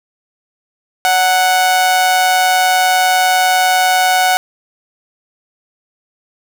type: tone with amplitude modulation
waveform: sawtooth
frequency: 740 Hz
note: F#5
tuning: in tune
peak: -4 dBFS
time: 1.05-4.37 s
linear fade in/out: 0 ms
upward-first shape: sine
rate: 170 Hz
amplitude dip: 45%
effects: none